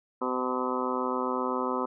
harmonic tone with a mistuned harmonic, 127.3 Hz, C3, 47 cents flat, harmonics 2 / 3 / 4 / 5 / 6 / 7 / 8 / 9 / 10, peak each -33 / -34 / -34 / -43 / -41 / -37 / -33 / -38 / -36 dBFS, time 0.21-1.86 s, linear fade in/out 10 ms, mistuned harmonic 5, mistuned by -22 cents, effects none

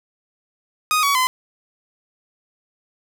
sawtooth tone with pitch steps, 1244.5 / 1128.1 / 1022.6 Hz, D#6 / C#6 / C6, 0 / +30 / -40 cents, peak -12 dBFS, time 0.91-1.27 s, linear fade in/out 0 ms, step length 120 ms, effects none

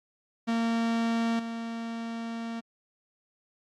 45% pulse tone with level steps, 229.8 Hz, A#3, 25 cents flat, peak -25 / -33 dBFS, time 0.47-2.61 s, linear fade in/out 20 ms, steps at 1.39 s, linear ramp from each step 5 ms, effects low-pass 5000 Hz 12 dB/octave + Opus 48 kbps

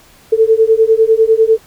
sine beating tone pair, 439.9 / 449.9 Hz, A4 / A4, 0 / +39 cents, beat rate 10 Hz, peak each -10 dBFS, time 0.32-1.58 s, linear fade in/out 10 ms, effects pink hiss -45 dBFS RMS until 1.66 s

